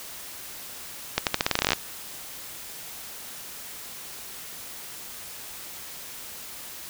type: accelerating click train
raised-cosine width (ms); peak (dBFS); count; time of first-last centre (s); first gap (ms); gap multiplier
0.2; -3; 15; 1.18-1.732; 88; 0.86
effects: white hiss -40 dBFS RMS until 6.89 s